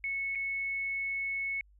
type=tone with dropouts; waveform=sine; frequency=2202 Hz; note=C#7; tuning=12 cents flat; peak=-31 dBFS; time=0.04-1.61 s; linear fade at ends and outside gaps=1 ms; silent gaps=0.351-0.355 s; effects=added 50 Hz sine -58 dBFS peak until 1.79 s